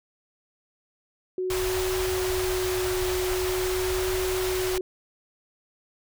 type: tone with vibrato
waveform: sine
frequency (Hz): 369.4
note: F#4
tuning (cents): -3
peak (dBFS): -25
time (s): 1.38-4.81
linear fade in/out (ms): 2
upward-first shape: triangle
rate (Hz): 0.44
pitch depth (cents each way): 11
type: band-stop noise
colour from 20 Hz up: pink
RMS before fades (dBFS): -31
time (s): 1.5-4.78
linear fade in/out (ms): 2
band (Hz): 110 to 540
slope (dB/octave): 48
effects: none